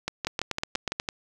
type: two click trains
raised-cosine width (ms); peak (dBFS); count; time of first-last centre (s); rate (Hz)
0.2; -10 / -11; 7 / 7; 0.27-0.999 / 0.08-1.088; 8.23 / 5.95
effects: 8-bit